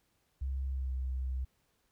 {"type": "tone with pitch glide", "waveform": "sine", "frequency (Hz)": [66.7, 64.61], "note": ["C2", "C2"], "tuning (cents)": [34, -21], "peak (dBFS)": -32, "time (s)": [0.41, 1.45], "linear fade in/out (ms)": 10, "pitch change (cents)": -55, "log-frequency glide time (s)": [0.7, 0.93], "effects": ["pink hiss -75 dBFS RMS until 1.91 s"]}